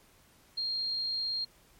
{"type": "tone", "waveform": "sine", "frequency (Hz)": 4219, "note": "C8", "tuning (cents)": 14, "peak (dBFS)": -30, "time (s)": [0.57, 1.45], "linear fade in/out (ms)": 10, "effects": ["pink hiss -62 dBFS RMS until 1.79 s", "MP3 64 kbps"]}